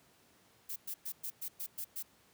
violet noise bursts, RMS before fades -40 dBFS, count 8, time 0.69-2.028 s, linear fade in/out 10 ms, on 71 ms, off 110 ms, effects pink hiss -66 dBFS RMS until 2.33 s + high-pass 100 Hz 12 dB/octave

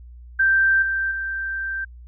sine tone with level steps, 1568 Hz, G6, in tune, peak -14 / -20 / -24 dBFS, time 0.39-1.85 s, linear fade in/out 10 ms, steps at 0.82 / 1.11 s, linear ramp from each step 5 ms, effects added 60 Hz sine -39 dBFS peak until 2.07 s

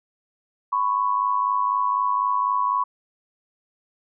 sine tone pair together, 999 / 1103 Hz, B5 / C#6, +20 / -9 cents, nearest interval major second, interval 171 cents, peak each -22 dBFS, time 0.72-2.84 s, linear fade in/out 10 ms, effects none

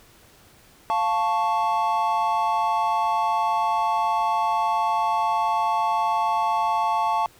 triangle chord, F augmented, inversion none, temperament equal, 698.5 / 880 / 1108.7 Hz, F5 / A5 / C#6, 0 / 0 / 0 cents, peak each -25 / -20 / -24 dBFS, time 0.9-7.26 s, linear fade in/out 0 ms, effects pink hiss -53 dBFS RMS until 7.39 s

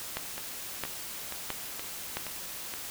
two click trains, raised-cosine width 0.3 ms, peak -15 / -21 dBFS, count 4 / 6, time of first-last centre 0.17-2.17 / 0.38-2.738 s, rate 1.5 / 2.12 Hz, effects white hiss -40 dBFS RMS until 2.9 s

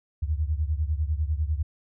sine beating tone pair, 73.4 / 83.4 Hz, D2 / E2, 0 / +21 cents, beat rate 10 Hz, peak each -25 / -28 dBFS, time 0.22-1.63 s, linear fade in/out 10 ms, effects none

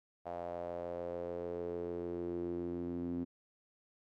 sawtooth tone with band-pass filter sweep, 86.8 Hz, F2, 10 cents flat, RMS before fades -40 dBFS, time 0.25-3.25 s, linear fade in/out 20 ms, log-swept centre 680 to 270 Hz, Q 5, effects none

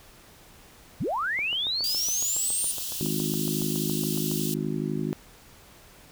sine linear sweep, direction up, 73.42 to 9380 Hz, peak -25 dBFS, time 1-2.72 s, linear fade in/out 10 ms
click train, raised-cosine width 1 ms, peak -27 dBFS, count 22, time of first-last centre 1.39-4.315 s, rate 7.18 Hz
white high-pass noise, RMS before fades -33 dBFS, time 1.84-4.54 s, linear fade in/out 0 ms, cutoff 2700 Hz, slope 96 dB/octave
harmonic tone, 51.91 Hz, G#1, in tune, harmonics 3 / 4 / 5 / 6 / 7, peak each -31 / -32 / -33 / -34 / -34 dBFS, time 3.01-5.13 s, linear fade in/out 0 ms
effects pink hiss -52 dBFS RMS until 6.11 s

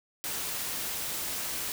white noise, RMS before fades -34 dBFS, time 0.24-1.72 s, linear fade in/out 0 ms, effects none

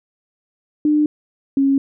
sine tone pair in turn, 300.2 / 274 Hz, D4 / C#4, +38 / -20 cents, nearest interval major second, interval 158 cents, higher first, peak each -12 dBFS, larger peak neither, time 0.85-1.06 / 1.57-1.78 s, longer neither, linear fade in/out 2 ms, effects none

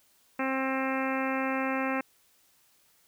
harmonic tone, 265.2 Hz, C4, 23 cents sharp, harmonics 1 / 2 / 3 / 4 / 5 / 6 / 7 / 8 / 9 / 10, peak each -31 / -34 / -36 / -37 / -38 / -39 / -39 / -40 / -41 / -41 dBFS, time 0.39-2.01 s, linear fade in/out 5 ms, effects white hiss -65 dBFS RMS until 3.07 s

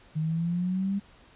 sine exponential sweep, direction up, 153.7 to 201.8 Hz, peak -25 dBFS, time 0.15-1 s, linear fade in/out 20 ms, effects pink hiss -56 dBFS RMS until 1.35 s + resampled to 8000 Hz

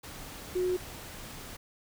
sine tone in noise, 364.2 Hz, F#4, 27 cents flat, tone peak -26 dBFS, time 0.55-0.77 s, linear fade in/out 10 ms, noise pink, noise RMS -44 dBFS, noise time 0.03-1.57 s, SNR +15 dB, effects none

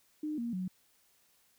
sine tone with pitch steps, 304.3 / 235.4 / 184.6 Hz, D#4 / A#3 / F#3, -38 / +17 / -4 cents, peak -33 dBFS, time 0.23-0.68 s, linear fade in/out 5 ms, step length 150 ms, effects white hiss -69 dBFS RMS until 1.58 s

